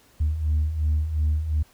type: beating tone pair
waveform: sine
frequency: 74.4 / 77.2 Hz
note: D2 / D#2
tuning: +23 / -13 cents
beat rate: 2.8 Hz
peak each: -26 / -20 dBFS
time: 0.2-1.63 s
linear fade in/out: 10 ms
effects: tanh soft clip ceiling -16 dBFS + pink hiss -57 dBFS RMS until 1.73 s